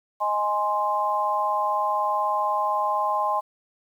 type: chord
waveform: sine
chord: Ab major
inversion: second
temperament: equal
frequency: 622.3 / 830.6 / 1046.5 Hz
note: Eb5 / Ab5 / C6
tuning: 0 / 0 / 0 cents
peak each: -29 / -25 / -24 dBFS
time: 0.2-3.41 s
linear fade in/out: 20 ms
effects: 9-bit